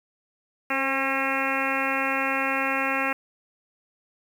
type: harmonic tone with a mistuned harmonic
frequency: 270 Hz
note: C#4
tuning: 45 cents flat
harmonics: 1 / 2 / 3 / 4 / 5 / 6 / 7 / 8 / 9 / 10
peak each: -32 / -32 / -32 / -32 / -32 / -32 / -32 / -32 / -32 / -32 dBFS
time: 0.7-3.13 s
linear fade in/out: 5 ms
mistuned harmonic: 2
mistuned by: -22 cents
effects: 8-bit

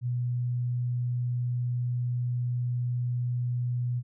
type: tone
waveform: sine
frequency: 122.6 Hz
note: B2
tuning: 12 cents flat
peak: -26 dBFS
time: 0.01-4.03 s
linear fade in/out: 50 ms
effects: none

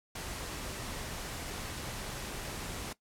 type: noise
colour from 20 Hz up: pink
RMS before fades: -40 dBFS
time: 0.15-2.93 s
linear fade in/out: 5 ms
effects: noise-tail reverb RT60 0.1 s tail -17 dB re dry + low-pass 12000 Hz 12 dB/octave

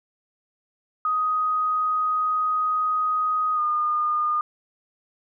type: tone with pitch glide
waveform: sine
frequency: 1251 to 1218.2 Hz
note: D#6 to D#6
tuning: +9 to -37 cents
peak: -20 dBFS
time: 1.05-4.41 s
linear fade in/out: 2 ms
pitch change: -46 cents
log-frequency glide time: 3.55-3.6 s
effects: none

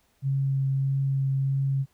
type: tone with vibrato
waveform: sine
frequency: 136 Hz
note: C#3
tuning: 33 cents flat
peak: -22 dBFS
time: 0.22-1.86 s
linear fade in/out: 50 ms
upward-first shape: triangle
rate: 1.6 Hz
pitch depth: 11 cents each way
effects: pink hiss -67 dBFS RMS until 1.93 s

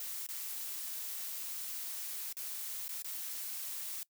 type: noise with dropouts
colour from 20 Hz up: blue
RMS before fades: -41 dBFS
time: 0-4.03 s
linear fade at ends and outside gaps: 1 ms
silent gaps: 0.266-0.288 / 2.327-2.368 / 2.881-2.891 / 3.022-3.045 s
effects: noise-tail reverb RT60 0.1 s tail -21 dB re dry

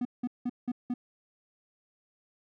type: tone bursts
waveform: triangle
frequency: 245.5 Hz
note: B3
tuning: 10 cents flat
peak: -26 dBFS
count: 5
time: 0.01-0.94 s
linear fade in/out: 5 ms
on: 42 ms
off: 180 ms
effects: none

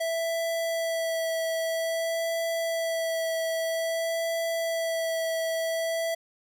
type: tone with vibrato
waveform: square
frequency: 658 Hz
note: E5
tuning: 3 cents flat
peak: -27 dBFS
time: 0-6.15 s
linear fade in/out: 10 ms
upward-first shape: sine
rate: 0.51 Hz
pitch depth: 13 cents each way
effects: none

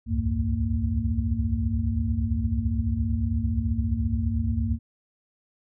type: tone cluster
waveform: sine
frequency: 65.8 / 74.6 / 88.8 / 103.8 / 228.4 Hz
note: C2 / D2 / F2 / G#2 / A#3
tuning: +10 / +28 / +29 / 0 / -35 cents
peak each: -29 dBFS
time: 0.06-4.79 s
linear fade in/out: 50 ms
effects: none

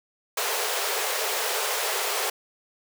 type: high-pass noise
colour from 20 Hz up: pink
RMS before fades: -27 dBFS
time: 0.37-2.3 s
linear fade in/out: 5 ms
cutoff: 390 Hz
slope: 96 dB/octave
effects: none

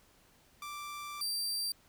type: tone pair in turn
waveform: sawtooth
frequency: 1174.7 / 4699 Hz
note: D6 / D8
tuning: 0 / 0 cents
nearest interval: 2 octaves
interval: 2400 cents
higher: second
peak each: -37 / -30 dBFS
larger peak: second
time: 0.62-1.21 / 1.21-1.72 s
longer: first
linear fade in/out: 2 ms
effects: pink hiss -65 dBFS RMS until 1.88 s

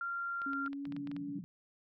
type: tone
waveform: sine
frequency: 1385 Hz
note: F6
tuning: 15 cents flat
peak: -35 dBFS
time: 0.01-0.68 s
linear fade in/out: 2 ms
type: clicks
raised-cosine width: 0.3 ms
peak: -34 dBFS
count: 10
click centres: 0.418 / 0.533 / 0.662 / 0.731 / 0.854 / 0.923 / 0.965 / 1.073 / 1.115 / 1.165 s
type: tone with pitch glide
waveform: sine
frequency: 277.2 to 284.5 Hz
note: C#4 to C#4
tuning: 0 to +45 cents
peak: -38 dBFS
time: 0.46-1.39 s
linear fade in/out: 5 ms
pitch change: +45 cents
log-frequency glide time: 0.65-0.97 s
type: band-pass noise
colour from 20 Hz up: pink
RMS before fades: -48 dBFS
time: 0.87-1.44 s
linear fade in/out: 0 ms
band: 150 to 200 Hz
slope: 48 dB/octave
effects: none

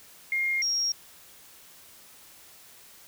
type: tone pair in turn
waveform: sine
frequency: 2128 / 5593 Hz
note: C7 / F8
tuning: +29 / +2 cents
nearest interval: octave + perfect fourth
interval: 1673 cents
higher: second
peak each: -24 dBFS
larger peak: neither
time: 0.32-0.62 / 0.62-0.92 s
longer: neither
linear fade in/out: 2 ms
effects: white hiss -52 dBFS RMS until 3.07 s

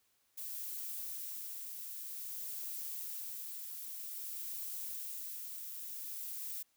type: noise with tremolo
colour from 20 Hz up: violet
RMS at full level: -42 dBFS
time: 0.37-6.63 s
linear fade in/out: 10 ms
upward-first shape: sine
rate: 0.52 Hz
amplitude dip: 30%
effects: white hiss -75 dBFS RMS until 6.76 s

